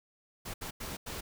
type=noise bursts at uneven times; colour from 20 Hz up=pink; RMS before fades=-40 dBFS; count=4; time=0.45-0.54 / 0.61-0.71 / 0.8-0.97 / 1.06-1.21 s; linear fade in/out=10 ms; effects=none